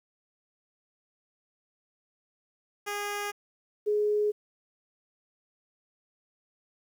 10% pulse / sine tone pair in turn, 410 / 418.9 Hz, G#4 / G#4, -22 / +15 cents, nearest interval unison, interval 37 cents, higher second, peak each -23 dBFS, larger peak neither, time 2.86-3.32 / 3.86-4.32 s, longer neither, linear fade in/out 20 ms, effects 10-bit

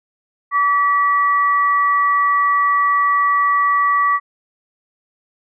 sine tone pair together, 1148 / 1941.3 Hz, D6 / B6, -40 / -30 cents, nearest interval major sixth, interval 910 cents, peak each -13 / -20 dBFS, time 0.51-4.2 s, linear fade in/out 50 ms, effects none

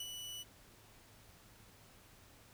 sawtooth tone with ADSR envelope, 2960 Hz, F#7, in tune, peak -37 dBFS, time 0-0.44 s, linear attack 4 ms, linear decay 41 ms, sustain -4 dB, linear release 26 ms, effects added 106 Hz sine -68 dBFS peak until 2.53 s + pink hiss -62 dBFS RMS until 2.53 s

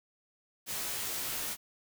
white noise with comb filter, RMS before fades -36 dBFS, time 0.66-1.57 s, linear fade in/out 50 ms, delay 16 ms, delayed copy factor -0.75, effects none

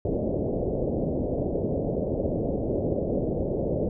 white low-pass noise, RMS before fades -27 dBFS, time 0.05-3.89 s, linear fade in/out 2 ms, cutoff 600 Hz, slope 48 dB/octave, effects none

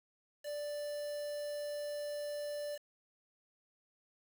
triangle tone with quantisation, 587.3 Hz, D5, in tune, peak -36 dBFS, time 0.43-2.79 s, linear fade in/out 50 ms, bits 8, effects none

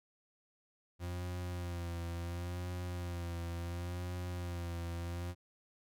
40% pulse tone with vibrato, 87.31 Hz, F2, in tune, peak -37 dBFS, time 0.99-5.35 s, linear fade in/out 50 ms, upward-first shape sine, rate 0.71 Hz, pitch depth 41 cents each way, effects none

